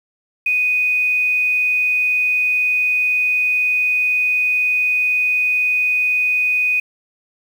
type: tone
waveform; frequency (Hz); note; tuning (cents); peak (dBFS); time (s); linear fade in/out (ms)
sine; 2489; D#7; 0; -14; 0.46-6.8; 5
effects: 7-bit